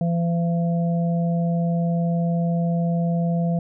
harmonic tone, 169.6 Hz, E3, 50 cents sharp, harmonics 1 / 3 / 4, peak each -19 / -32 / -30 dBFS, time 0.01-3.59 s, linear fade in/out 2 ms, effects none

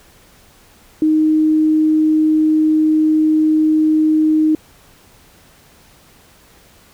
sine tone, 311.1 Hz, D#4, in tune, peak -10 dBFS, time 1.02-4.55 s, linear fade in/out 2 ms, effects pink hiss -48 dBFS RMS until 6.93 s

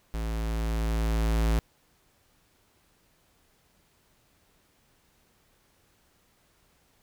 square tone with level ramp, 55.3 Hz, A1, 9 cents sharp, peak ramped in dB -30 to -22 dBFS, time 0.14-1.59 s, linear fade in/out 0 ms, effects pink hiss -66 dBFS RMS until 7.02 s

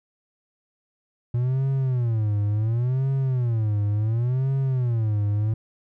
triangle tone with vibrato, 118.1 Hz, A#2, 23 cents sharp, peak -18 dBFS, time 1.34-5.54 s, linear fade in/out 5 ms, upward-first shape sine, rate 0.7 Hz, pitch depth 240 cents each way, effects none

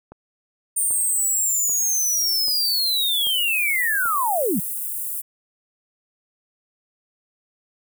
click train, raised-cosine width 1 ms, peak -26 dBFS, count 6, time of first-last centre 0.12-4.057 s, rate 1.27 Hz
sine linear sweep, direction down, 9020 to 149.3 Hz, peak -19 dBFS, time 0.76-4.6 s, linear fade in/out 10 ms
white high-pass noise, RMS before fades -28 dBFS, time 0.76-5.22 s, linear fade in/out 20 ms, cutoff 8500 Hz, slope 48 dB/octave
effects none

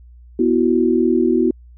sine chord, B suspended fourth, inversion none, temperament equal, 246.9 / 329.6 / 370 Hz, B3 / E4 / F#4, 0 / 0 / 0 cents, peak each -17 dBFS, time 0.39-1.51 s, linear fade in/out 5 ms, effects added 60 Hz sine -40 dBFS peak until 1.77 s

